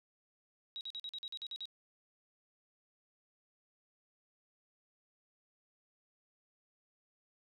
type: tone bursts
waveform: sine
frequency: 3833 Hz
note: A#7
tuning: 47 cents sharp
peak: -40 dBFS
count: 10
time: 0.76-1.655 s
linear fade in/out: 0 ms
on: 49 ms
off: 45 ms
effects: none